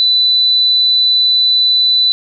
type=tone; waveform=sine; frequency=3989 Hz; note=B7; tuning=17 cents sharp; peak=-8 dBFS; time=0-2.12 s; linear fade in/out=0 ms; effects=none